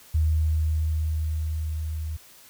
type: tone with level ramp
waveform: sine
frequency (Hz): 78.3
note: D#2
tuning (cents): +11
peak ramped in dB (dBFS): -18 to -28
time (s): 0.14-2.17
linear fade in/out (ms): 10
effects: white hiss -51 dBFS RMS until 2.49 s